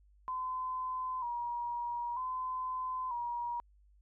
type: tone with vibrato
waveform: sine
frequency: 987.8 Hz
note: B5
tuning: in tune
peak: -34 dBFS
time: 0.28-3.6 s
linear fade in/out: 0 ms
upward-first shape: square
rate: 0.53 Hz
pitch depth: 60 cents each way
effects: added 50 Hz sine -61 dBFS peak until 4.01 s